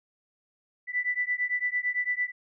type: beating tone pair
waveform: sine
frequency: 1975.5 / 1984.4 Hz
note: B6 / B6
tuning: 0 / +8 cents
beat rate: 8.9 Hz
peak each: -29 dBFS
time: 0.87-2.32 s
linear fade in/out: 50 ms
effects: none